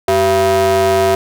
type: ring-modulated tone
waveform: square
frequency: 146.83 Hz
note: D3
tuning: in tune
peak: -8 dBFS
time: 0.08-1.15 s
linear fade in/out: 2 ms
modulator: 531 Hz
effects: none